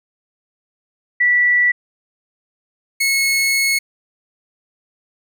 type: tone pair in turn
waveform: sine / sawtooth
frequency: 1958 / 2186 Hz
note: B6 / C#7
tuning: -15 / -25 cents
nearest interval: major second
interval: 190 cents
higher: second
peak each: -11 dBFS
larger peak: neither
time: 1.2-1.72 / 3-3.79 s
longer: second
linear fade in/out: 10 ms
effects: none